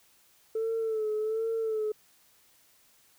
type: tone with vibrato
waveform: sine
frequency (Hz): 440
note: A4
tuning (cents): 0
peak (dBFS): -26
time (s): 0.55-1.92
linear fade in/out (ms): 5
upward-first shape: sine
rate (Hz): 1.3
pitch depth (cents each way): 51
effects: tanh soft clip ceiling -24 dBFS + white hiss -63 dBFS RMS until 3.18 s